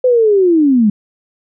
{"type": "linear sweep", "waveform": "sine", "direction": "down", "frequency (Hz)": [515, 199.3], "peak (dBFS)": -7, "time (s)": [0.04, 0.9], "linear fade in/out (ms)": 5, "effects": []}